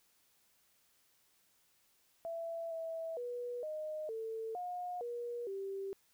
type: tone with pitch steps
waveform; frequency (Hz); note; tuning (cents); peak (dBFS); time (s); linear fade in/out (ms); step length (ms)
sine; 666 / 654 / 486.6 / 617 / 446.6 / 717 / 477.8 / 390.7; E5 / E5 / B4 / D#5 / A4 / F5 / A#4 / G4; +18 / -14 / -26 / -15 / +26 / +45 / +43 / -6; -38; 2.25-5.93; 0; 460
effects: white hiss -72 dBFS RMS until 6.13 s